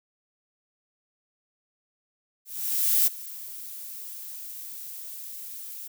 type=noise with ADSR envelope; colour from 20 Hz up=violet; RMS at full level=-20 dBFS; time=2.45-5.88 s; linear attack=620 ms; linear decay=14 ms; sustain=-19 dB; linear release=10 ms; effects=none